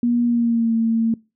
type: tone with pitch glide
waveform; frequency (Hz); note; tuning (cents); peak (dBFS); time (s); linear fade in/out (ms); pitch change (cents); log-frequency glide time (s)
sine; 239.2 to 226.8; A#3 to A#3; +45 to -47; -15; 0.03-1.14; 2; -92; 0.25-0.74
effects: noise-tail reverb RT60 0.3 s tail -25 dB re dry